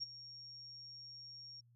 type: tone with ADSR envelope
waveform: sine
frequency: 5550 Hz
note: F8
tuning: 12 cents flat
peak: -36 dBFS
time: 0-1.61 s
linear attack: 27 ms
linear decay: 20 ms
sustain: -14 dB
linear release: 12 ms
effects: added 119 Hz sine -65 dBFS peak until 1.75 s